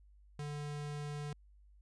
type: tone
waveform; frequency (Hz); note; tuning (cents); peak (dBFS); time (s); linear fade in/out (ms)
square; 146.83; D3; 0; -40; 0.39-1.33; 2
effects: added 50 Hz sine -59 dBFS peak until 1.81 s + resampled to 22050 Hz